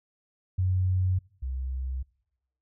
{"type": "tone pair in turn", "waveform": "sine", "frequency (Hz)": [92.5, 64.92], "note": ["F#2", "C2"], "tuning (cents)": [0, -13], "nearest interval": "tritone", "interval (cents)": 613, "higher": "first", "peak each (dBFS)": [-22, -29], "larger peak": "first", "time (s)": [[0.58, 1.19], [1.42, 2.03]], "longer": "neither", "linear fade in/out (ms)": 10, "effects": ["noise-tail reverb RT60 0.9 s tail -25 dB re dry"]}